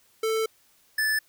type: tone pair in turn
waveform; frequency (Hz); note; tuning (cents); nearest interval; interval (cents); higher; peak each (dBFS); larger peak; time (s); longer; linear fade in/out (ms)
square; 442.8 / 1744.8; A4 / A6; +11 / -15; 2 octaves; 2374; second; -24 / -23; second; 0.23-0.46 / 0.98-1.19; first; 5
effects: white hiss -62 dBFS RMS until 1.28 s